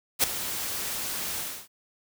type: noise with ADSR envelope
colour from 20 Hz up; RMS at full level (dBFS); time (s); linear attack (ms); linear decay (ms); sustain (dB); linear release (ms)
white; -19; 0.19-1.68; 46; 5; -13; 280
effects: none